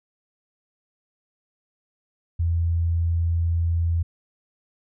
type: tone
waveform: sine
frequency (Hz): 84.1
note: E2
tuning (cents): +35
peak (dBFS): -19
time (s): 2.39-4.03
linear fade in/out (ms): 10
effects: none